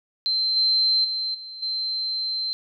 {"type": "tone with level steps", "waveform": "sine", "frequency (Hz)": 4110, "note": "C8", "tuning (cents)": -32, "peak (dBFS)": [-20, -17, -24, -35, -24], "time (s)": [0.26, 2.53], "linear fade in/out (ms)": 0, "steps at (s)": [0.56, 1.04, 1.34, 1.62], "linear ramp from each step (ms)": 10, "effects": []}